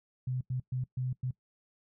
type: tone bursts at uneven times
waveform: sine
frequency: 127.6 Hz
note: C3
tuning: 43 cents flat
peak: -30 dBFS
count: 5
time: 0.27-0.41 / 0.5-0.6 / 0.72-0.84 / 0.97-1.13 / 1.23-1.31 s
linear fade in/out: 5 ms
effects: noise-tail reverb RT60 0.1 s tail -20 dB re dry